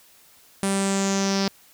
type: tone with low-pass filter sweep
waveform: sawtooth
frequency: 195.7 Hz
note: G3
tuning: 3 cents flat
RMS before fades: -23 dBFS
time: 0.63-1.48 s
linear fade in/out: 0 ms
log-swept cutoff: 9700 to 5000 Hz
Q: 5.5
effects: white hiss -54 dBFS RMS until 1.73 s